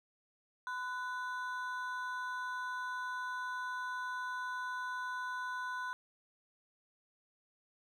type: ring-modulated tone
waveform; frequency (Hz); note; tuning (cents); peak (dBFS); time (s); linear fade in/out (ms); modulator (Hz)
triangle; 1246; D#6; +2; -32; 0.67-5.93; 0; 236
effects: none